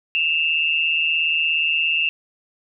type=tone pair together; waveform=sine; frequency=2632 / 2789 Hz; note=E7 / F7; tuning=-3 / -3 cents; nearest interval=minor second; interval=100 cents; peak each=-20 dBFS; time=0.15-2.09 s; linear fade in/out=0 ms; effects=none